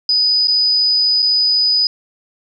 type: tone with dropouts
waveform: sine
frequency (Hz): 4978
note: D#8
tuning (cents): 0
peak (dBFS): -11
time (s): 0.09-1.87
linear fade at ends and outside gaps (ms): 2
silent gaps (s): 0.473-0.481 / 1.222-1.226
effects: none